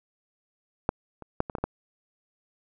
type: clicks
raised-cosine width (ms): 1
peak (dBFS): -8 / -27 / -9 / -20 / -15 / -25 / -12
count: 7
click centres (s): 0.891 / 1.223 / 1.404 / 1.498 / 1.552 / 1.584 / 1.64
effects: none